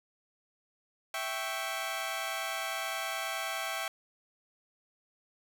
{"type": "chord", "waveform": "15% pulse", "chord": "C# diminished", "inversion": "first", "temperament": "equal with one note detuned", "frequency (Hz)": [659.3, 781.3, 1108.7], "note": ["E5", "G5", "C#6"], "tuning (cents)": [0, -6, 0], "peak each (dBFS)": [-31, -31, -33], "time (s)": [1.14, 3.88], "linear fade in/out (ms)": 2, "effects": []}